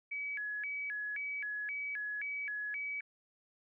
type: tone with vibrato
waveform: sine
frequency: 1962 Hz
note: B6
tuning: 12 cents flat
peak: -36 dBFS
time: 0.11-3.01 s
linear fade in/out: 10 ms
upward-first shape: square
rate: 1.9 Hz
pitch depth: 260 cents each way
effects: none